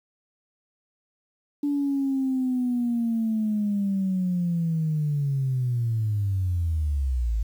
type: linear sweep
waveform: sine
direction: down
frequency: 290 to 51.91 Hz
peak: -21 dBFS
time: 1.63-7.43 s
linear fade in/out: 5 ms
effects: tanh soft clip ceiling -17 dBFS + 9-bit